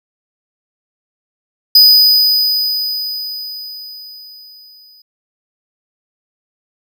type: tone with exponential decay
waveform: square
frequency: 4978 Hz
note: D#8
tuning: in tune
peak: -3 dBFS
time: 1.75-5.02 s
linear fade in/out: 5 ms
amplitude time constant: 710 ms
effects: none